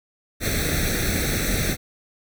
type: noise with comb filter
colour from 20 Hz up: pink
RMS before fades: -23 dBFS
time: 0.4-1.77 s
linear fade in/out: 50 ms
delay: 0.5 ms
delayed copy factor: +0.9
effects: none